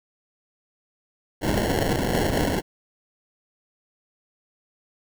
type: noise with sample-and-hold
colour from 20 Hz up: blue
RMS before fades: -23 dBFS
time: 1.41-2.62 s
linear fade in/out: 50 ms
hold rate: 1225 Hz
effects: none